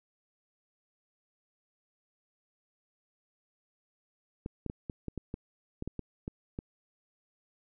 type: clicks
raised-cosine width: 3 ms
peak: -23 dBFS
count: 12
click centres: 4.461 / 4.663 / 4.699 / 4.898 / 5.083 / 5.177 / 5.341 / 5.824 / 5.876 / 5.993 / 6.279 / 6.589 s
effects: none